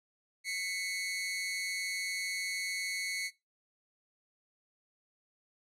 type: tone pair together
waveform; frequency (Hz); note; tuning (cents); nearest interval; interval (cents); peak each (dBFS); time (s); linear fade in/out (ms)
sawtooth; 2018 / 2205; B6 / C#7; +37 / -10; major second; 153; -36 / -31; 0.44-3.31; 50
effects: noise-tail reverb RT60 0.2 s tail -18 dB re dry + low-pass 11000 Hz 12 dB/octave

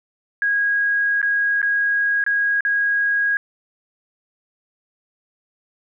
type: tone with dropouts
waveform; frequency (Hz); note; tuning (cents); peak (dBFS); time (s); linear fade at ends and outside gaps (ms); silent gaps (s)
sine; 1644; G#6; -18; -16; 0.42-3.37; 1; 1.216-1.228 / 1.617-1.628 / 2.24-2.264 / 2.607-2.65
effects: none

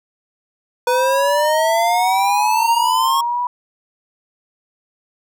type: tone with vibrato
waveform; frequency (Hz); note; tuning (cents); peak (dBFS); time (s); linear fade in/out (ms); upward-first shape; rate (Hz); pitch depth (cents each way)
sine; 943; A#5; +20; -17; 0.87-3.47; 2; sine; 0.85; 68
type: exponential sweep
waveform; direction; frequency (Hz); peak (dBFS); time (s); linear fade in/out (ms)
square; up; 494.2 to 1100; -16; 0.87-3.21; 5
effects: none

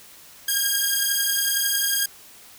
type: beating tone pair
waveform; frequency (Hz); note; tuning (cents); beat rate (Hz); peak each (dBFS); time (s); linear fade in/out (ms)
5% pulse; 1616 / 1627; G#6 / G#6; -48 / -36; 11; -12; 0.48-2.06; 5
effects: white hiss -47 dBFS RMS until 2.58 s

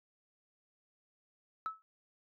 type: tone with exponential decay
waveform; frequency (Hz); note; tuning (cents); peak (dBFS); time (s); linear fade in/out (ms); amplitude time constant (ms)
sine; 1302; E6; -22; -30; 1.66-1.82; 0; 33
effects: tanh soft clip ceiling -28 dBFS

